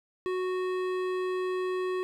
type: tone with hard clipping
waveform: triangle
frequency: 368.8 Hz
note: F#4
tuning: 6 cents flat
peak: -30 dBFS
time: 0.26-2.03 s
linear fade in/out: 0 ms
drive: 18 dB
effects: none